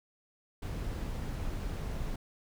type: noise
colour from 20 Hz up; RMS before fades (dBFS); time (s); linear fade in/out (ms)
brown; -36; 0.62-2.16; 5
effects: none